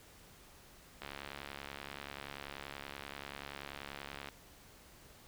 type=click train; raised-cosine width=0.3 ms; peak=-27 dBFS; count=231; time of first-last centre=1.02-4.287 s; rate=70.4 Hz; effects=pink hiss -59 dBFS RMS until 5.27 s